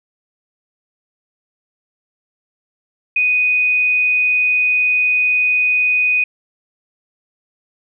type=tone; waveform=sine; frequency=2489 Hz; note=D#7; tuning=in tune; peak=-12 dBFS; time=3.16-6.24 s; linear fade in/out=5 ms; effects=none